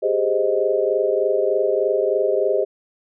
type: chord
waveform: sine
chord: Ab major seventh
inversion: third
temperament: equal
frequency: 392 / 415.3 / 523.3 / 622.3 Hz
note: G4 / Ab4 / C5 / Eb5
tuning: 0 / 0 / 0 / 0 cents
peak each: -22 dBFS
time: 0.02-2.65 s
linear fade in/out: 20 ms
effects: none